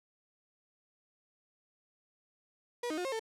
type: tone with pitch steps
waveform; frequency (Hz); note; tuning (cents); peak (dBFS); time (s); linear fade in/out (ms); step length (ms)
35% pulse; 482.8 / 310.8 / 358.5 / 535 / 446.4; B4 / D#4 / F4 / C5 / A4; -39 / -2 / +45 / +38 / +25; -32; 2.83-3.195; 5; 73
effects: low-pass 10000 Hz 12 dB/octave